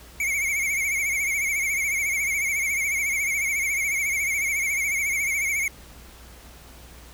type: tone with vibrato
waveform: square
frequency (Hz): 2217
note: C#7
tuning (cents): 0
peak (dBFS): -23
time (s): 0.2-5.68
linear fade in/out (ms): 2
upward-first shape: triangle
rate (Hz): 14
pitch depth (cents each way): 100
effects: added 60 Hz sine -47 dBFS peak until 7.13 s + pink hiss -48 dBFS RMS until 7.13 s